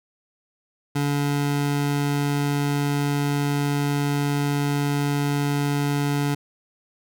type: tone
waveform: 25% pulse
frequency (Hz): 143.5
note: D3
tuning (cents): -40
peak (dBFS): -17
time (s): 0.95-6.35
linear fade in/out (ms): 10
effects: none